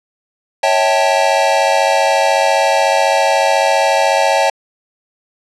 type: chord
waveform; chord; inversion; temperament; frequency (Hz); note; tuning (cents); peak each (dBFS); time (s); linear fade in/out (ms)
square; A dominant seventh; first; equal with one note detuned; 554.4 / 648.7 / 784 / 880; C#5 / E5 / G5 / A5; 0 / -28 / 0 / 0; -17; 0.63-4.5; 5
effects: low-pass 7000 Hz 12 dB/octave